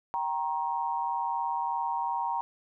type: tone cluster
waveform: sine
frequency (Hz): 778 / 940 / 1083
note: G5 / A#5 / C#6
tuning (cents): -13 / +14 / -41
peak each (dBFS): -34 / -29 / -38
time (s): 0.14-2.41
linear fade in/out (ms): 0
effects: none

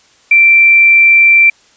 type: tone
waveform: sine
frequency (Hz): 2349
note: D7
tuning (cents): 0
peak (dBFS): -3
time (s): 0.31-1.5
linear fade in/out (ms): 5
effects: white hiss -48 dBFS RMS until 1.76 s + resampled to 16000 Hz

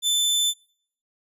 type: tone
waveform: sawtooth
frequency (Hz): 3527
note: A7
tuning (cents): +3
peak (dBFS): -16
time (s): 0.02-0.54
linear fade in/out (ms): 50
effects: noise-tail reverb RT60 0.6 s tail -24 dB re dry + resampled to 32000 Hz

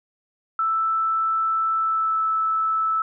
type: tone with pitch glide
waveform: sine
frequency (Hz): 1321 to 1311.1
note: E6 to E6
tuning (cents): +3 to -10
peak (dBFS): -19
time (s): 0.59-3.02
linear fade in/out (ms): 2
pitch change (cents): -13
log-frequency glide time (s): 1.75-2.23
effects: none

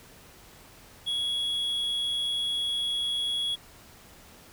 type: tone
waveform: triangle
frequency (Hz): 3343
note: G#7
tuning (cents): +11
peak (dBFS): -25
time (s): 1.06-3.56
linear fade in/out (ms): 20
effects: pink hiss -52 dBFS RMS until 4.52 s

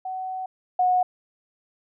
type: tone pair in turn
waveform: sine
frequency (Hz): 750 / 730.3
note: F#5 / F#5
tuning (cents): +23 / -23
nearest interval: unison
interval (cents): 46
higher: first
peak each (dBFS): -28 / -17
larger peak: second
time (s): 0.05-0.46 / 0.79-1.03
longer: first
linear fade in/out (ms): 5
effects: none

